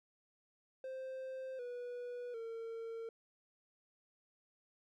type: tone with pitch steps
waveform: triangle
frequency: 523.3 / 488.3 / 455.6 Hz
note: C5 / B4 / A#4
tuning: 0 / -20 / -40 cents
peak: -40 dBFS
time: 0.84-3.09 s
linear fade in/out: 2 ms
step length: 750 ms
effects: none